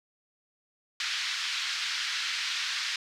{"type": "band-pass noise", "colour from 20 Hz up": "white", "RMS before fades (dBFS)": -32, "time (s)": [1, 2.96], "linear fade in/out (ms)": 2, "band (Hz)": [1400, 4900], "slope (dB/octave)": 24, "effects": []}